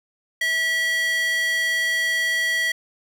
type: tone with high-pass filter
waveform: square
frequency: 649 Hz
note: E5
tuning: 27 cents flat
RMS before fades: -22 dBFS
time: 0.41-2.72 s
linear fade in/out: 5 ms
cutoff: 2200 Hz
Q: 7.5
effects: none

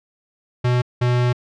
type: tone pair in turn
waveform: square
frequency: 123.47 / 122.96 Hz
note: B2 / B2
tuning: 0 / -7 cents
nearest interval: unison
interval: 7 cents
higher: first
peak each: -16 / -16 dBFS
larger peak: neither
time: 0.64-0.82 / 1.01-1.33 s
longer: second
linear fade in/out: 10 ms
effects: low-pass 4000 Hz 12 dB/octave

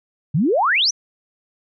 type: exponential sweep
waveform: sine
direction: up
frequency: 130.81 to 6272 Hz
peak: -14 dBFS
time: 0.34-0.91 s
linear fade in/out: 10 ms
effects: none

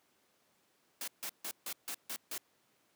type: noise bursts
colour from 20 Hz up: white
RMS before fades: -40 dBFS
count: 7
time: 1.01-2.379 s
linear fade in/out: 2 ms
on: 67 ms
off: 150 ms
effects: pink hiss -72 dBFS RMS until 2.95 s + high-pass 200 Hz 12 dB/octave

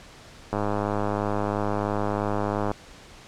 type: click train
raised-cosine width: 1 ms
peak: -12 dBFS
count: 226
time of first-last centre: 0.53-2.714 s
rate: 103 Hz
effects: pink hiss -47 dBFS RMS until 3.27 s + low-pass 7000 Hz 12 dB/octave

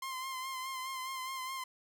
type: tone with vibrato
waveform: sawtooth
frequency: 1046.5 Hz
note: C6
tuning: in tune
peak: -34 dBFS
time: 0.02-1.64 s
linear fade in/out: 5 ms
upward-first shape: sine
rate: 4.8 Hz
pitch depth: 35 cents each way
effects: none

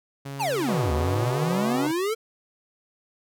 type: tone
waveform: sawtooth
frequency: 138.59 Hz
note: C#3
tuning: in tune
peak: -29 dBFS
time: 0.25-1.92 s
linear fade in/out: 10 ms
type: exponential two-way sweep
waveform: square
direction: down then up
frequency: 987.8 to 72.5 to 461.7 Hz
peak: -24 dBFS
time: 0.39-2.15 s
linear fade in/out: 20 ms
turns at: 0.93 s
type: harmonic tone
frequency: 123.2 Hz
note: B2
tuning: 4 cents flat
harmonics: 3 / 4 / 5 / 6 / 7 / 8 / 9 / 10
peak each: -31 / -33 / -35 / -37 / -38 / -39 / -40 / -41 dBFS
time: 0.68-1.87 s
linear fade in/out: 5 ms
effects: none

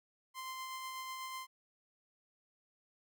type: tone with tremolo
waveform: sawtooth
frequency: 1042 Hz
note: C6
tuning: 7 cents flat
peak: -37 dBFS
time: 0.34-1.47 s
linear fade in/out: 50 ms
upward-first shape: sine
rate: 8.1 Hz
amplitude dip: 25%
effects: none

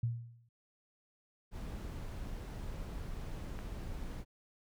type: tone with exponential decay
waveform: sine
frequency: 117.3 Hz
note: A#2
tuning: 11 cents sharp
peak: -28 dBFS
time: 0.03-0.49 s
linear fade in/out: 5 ms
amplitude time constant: 100 ms
type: noise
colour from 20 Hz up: brown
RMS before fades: -42 dBFS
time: 1.51-4.25 s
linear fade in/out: 50 ms
type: clicks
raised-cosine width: 0.5 ms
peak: -40 / -32 dBFS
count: 2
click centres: 3.405 / 3.59 s
effects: none

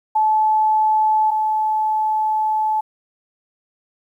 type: tone pair in turn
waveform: sine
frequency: 865 / 865 Hz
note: A5 / A5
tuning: -30 / -30 cents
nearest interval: unison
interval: 0 cents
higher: neither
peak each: -13 / -16 dBFS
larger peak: first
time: 0.15-1.31 / 1.31-2.81 s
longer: second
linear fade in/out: 10 ms
effects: 9-bit

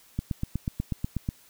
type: click train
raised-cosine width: 5 ms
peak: -15 dBFS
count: 10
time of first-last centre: 0.19-1.289 s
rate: 8.19 Hz
effects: white hiss -57 dBFS RMS until 1.49 s

